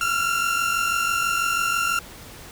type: tone pair together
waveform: 30% pulse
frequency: 1353.9 / 1400 Hz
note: E6 / F6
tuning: +46 / +4 cents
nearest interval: minor second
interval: 58 cents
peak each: -21 dBFS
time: 0.01-1.99 s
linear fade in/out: 2 ms
effects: pink hiss -42 dBFS RMS until 2.51 s